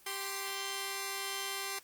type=tone pair together; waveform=5% pulse; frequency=392 / 1045.8 Hz; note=G4 / C6; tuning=0 / -1 cents; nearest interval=octave + perfect fourth; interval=1699 cents; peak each=-27 dBFS; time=0.06-1.79 s; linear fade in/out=5 ms; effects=white hiss -60 dBFS RMS until 1.83 s + Opus 24 kbps